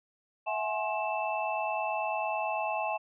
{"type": "tone cluster", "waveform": "sine", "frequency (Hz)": [655, 735, 844, 1064, 2650], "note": ["E5", "F#5", "G#5", "C6", "E7"], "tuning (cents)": [-11, -12, 28, 29, 9], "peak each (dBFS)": [-34, -38, -33, -38, -37], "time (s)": [0.46, 2.98], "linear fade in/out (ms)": 20, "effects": []}